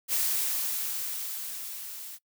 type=noise with level ramp; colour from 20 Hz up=blue; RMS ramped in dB=-26 to -42 dBFS; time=0.08-2.19 s; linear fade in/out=50 ms; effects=noise-tail reverb RT60 0.1 s tail -22 dB re dry